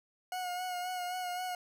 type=tone with vibrato; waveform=40% pulse; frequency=725 Hz; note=F#5; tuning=35 cents flat; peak=-34 dBFS; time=0.32-1.55 s; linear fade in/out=2 ms; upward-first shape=sine; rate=3.8 Hz; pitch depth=30 cents each way; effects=none